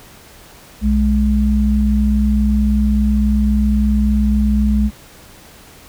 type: tone pair together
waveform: sine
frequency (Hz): 62.3 / 210.4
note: B1 / G#3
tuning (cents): +16 / +23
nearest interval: octave + major sixth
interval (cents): 2107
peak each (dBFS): -14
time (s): 0.81-4.91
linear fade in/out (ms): 50
effects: pink hiss -42 dBFS RMS until 5.88 s